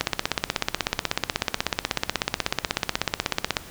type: click train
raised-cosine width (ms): 0.2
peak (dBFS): -3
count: 59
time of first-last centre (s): 0.01-3.568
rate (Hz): 16.3
effects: pink hiss -43 dBFS RMS until 3.7 s